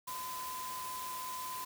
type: tone in noise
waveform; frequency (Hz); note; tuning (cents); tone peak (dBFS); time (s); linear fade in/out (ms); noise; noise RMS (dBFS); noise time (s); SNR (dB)
sine; 1017; C6; -50; -40; 0.07-1.65; 10; white; -45; 0.07-1.65; +2
effects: none